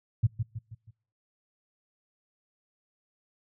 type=tone with echo; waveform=sine; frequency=112.1 Hz; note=A2; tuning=33 cents sharp; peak=-18 dBFS; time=0.23-0.27 s; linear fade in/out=10 ms; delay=160 ms; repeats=4; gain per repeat=-7 dB; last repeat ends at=0.91 s; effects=noise-tail reverb RT60 0.6 s tail -26 dB re dry